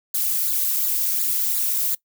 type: noise with flanger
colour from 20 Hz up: violet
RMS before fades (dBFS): -22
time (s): 0.14-1.95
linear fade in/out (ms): 5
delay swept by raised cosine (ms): 0.34 to 2.84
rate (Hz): 2.8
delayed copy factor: -0.9
effects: noise-tail reverb RT60 0.1 s tail -21 dB re dry